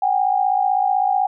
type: tone pair together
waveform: sine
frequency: 752 / 807.9 Hz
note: F#5 / G#5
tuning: +28 / -48 cents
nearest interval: minor second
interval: 124 cents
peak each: -18 dBFS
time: 0.02-1.27 s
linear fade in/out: 5 ms
effects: none